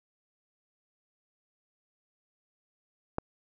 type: click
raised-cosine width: 1 ms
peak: -15 dBFS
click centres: 3.184 s
effects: none